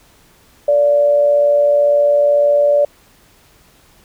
sine tone with amplitude modulation, 580 Hz, D5, 22 cents flat, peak -7 dBFS, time 0.68-2.85 s, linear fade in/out 5 ms, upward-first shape sine, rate 122 Hz, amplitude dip 40%, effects pink hiss -50 dBFS RMS until 4.04 s

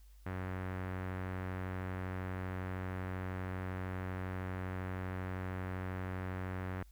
sawtooth tone with low-pass filter, 92.7 Hz, F#2, 4 cents sharp, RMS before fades -40 dBFS, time 0.26-6.83 s, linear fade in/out 5 ms, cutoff 1800 Hz, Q 1.9, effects added 50 Hz sine -55 dBFS peak until 6.91 s + white hiss -71 dBFS RMS until 6.91 s

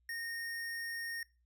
square tone, 1847 Hz, A#6, 16 cents flat, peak -39 dBFS, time 0.09-1.23 s, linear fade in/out 2 ms, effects noise-tail reverb RT60 0.3 s tail -22 dB re dry + added 60 Hz sine -70 dBFS peak until 1.45 s

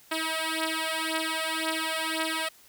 5% pulse beating tone pair, 319.1 / 321 Hz, D#4 / E4, +44 / -46 cents, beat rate 1.9 Hz, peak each -19 dBFS, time 0.11-2.49 s, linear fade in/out 10 ms, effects white hiss -56 dBFS RMS until 2.68 s

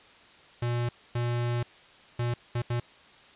square tone bursts at uneven times, 120 Hz, B2, 49 cents flat, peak -27 dBFS, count 5, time 0.62-0.89 / 1.15-1.63 / 2.19-2.34 / 2.55-2.62 / 2.7-2.8 s, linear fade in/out 5 ms, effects white hiss -54 dBFS RMS until 3.35 s + resampled to 8000 Hz

